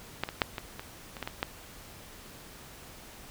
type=clicks; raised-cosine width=0.3 ms; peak=-12 / -19 / -7 / -18 / -22 / -25 / -18 / -18 / -12 dBFS; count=9; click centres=0.236 / 0.289 / 0.418 / 0.582 / 0.795 / 1.168 / 1.227 / 1.275 / 1.429 s; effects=pink hiss -49 dBFS RMS until 3.3 s